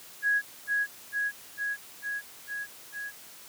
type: tone with echo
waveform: sine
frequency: 1661.2 Hz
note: G#6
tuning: in tune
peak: -22 dBFS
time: 0.22-0.42 s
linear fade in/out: 50 ms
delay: 450 ms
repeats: 6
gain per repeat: -2 dB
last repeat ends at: 3.12 s
effects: white hiss -49 dBFS RMS until 3.48 s + high-pass 100 Hz 12 dB/octave